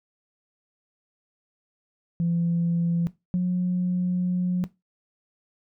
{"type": "tone pair in turn", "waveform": "sine", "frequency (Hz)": [170, 180.11], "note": ["F3", "F#3"], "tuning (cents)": [-46, -46], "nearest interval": "minor second", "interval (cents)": 100, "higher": "second", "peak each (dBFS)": [-20, -19], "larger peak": "second", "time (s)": [[2.2, 3.07], [3.34, 4.64]], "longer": "second", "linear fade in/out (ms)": 0, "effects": ["noise-tail reverb RT60 0.2 s tail -17 dB re dry", "tanh soft clip ceiling -17 dBFS"]}